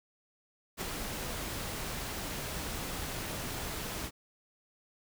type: noise with ADSR envelope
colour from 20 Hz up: pink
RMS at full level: -34 dBFS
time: 0.77-4.11 s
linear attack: 46 ms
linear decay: 4 ms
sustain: -4 dB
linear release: 50 ms
effects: none